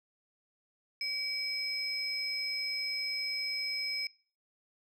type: tone pair together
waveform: sine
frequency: 2285 / 5130 Hz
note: D7 / E8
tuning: -48 / -48 cents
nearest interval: octave + major second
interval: 1400 cents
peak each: -35 / -33 dBFS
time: 1.01-4.07 s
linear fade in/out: 2 ms
effects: noise-tail reverb RT60 0.4 s tail -23 dB re dry + tanh soft clip ceiling -27 dBFS